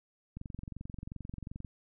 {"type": "click train", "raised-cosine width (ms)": 5, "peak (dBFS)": -29, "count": 30, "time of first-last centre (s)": [0.37, 1.648], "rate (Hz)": 22.7, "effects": []}